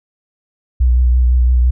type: tone with vibrato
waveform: sine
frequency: 61.74 Hz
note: B1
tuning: in tune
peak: -8 dBFS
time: 0.8-1.71 s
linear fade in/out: 10 ms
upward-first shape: triangle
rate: 5.9 Hz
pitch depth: 38 cents each way
effects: none